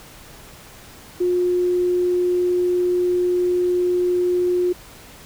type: tone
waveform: sine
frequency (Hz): 357.7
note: F4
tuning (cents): +41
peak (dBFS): -16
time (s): 1.2-4.73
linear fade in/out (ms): 10
effects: pink hiss -43 dBFS RMS until 5.25 s